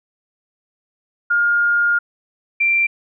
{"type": "tone pair in turn", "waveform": "sine", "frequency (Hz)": [1416, 2360], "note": ["F6", "D7"], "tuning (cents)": [23, 8], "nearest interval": "major sixth", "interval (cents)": 885, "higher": "second", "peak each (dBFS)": -13, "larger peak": "neither", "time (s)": [[1.3, 1.99], [2.6, 2.87]], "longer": "first", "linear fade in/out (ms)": 10, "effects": []}